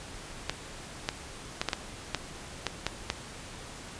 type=clicks; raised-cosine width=0.2 ms; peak=-10 dBFS; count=9; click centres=0.496 / 1.089 / 1.615 / 1.687 / 1.732 / 2.147 / 2.667 / 2.866 / 3.101 s; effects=pink hiss -44 dBFS RMS until 3.99 s + resampled to 22050 Hz